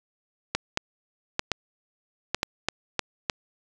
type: clicks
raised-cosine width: 0.2 ms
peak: -6 dBFS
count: 9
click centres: 0.55 / 0.774 / 1.394 / 1.517 / 2.346 / 2.431 / 2.686 / 2.993 / 3.298 s
effects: resampled to 24000 Hz + 7-bit